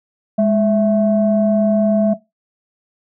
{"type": "tone pair together", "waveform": "sine", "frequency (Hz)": [207.7, 659.4], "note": ["G#3", "E5"], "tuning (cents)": [0, 0], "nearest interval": "octave + minor sixth", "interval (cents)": 2000, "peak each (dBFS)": -13, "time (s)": [0.38, 2.14], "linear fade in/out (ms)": 10, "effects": ["noise-tail reverb RT60 0.2 s tail -17 dB re dry", "tanh soft clip ceiling -4 dBFS"]}